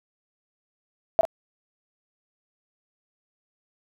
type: tone with echo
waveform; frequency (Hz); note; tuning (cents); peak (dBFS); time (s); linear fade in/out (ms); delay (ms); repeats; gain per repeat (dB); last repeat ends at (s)
sine; 659.3; E5; 0; -12; 1.19-1.21; 0; 42; 1; -14; 1.252
effects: none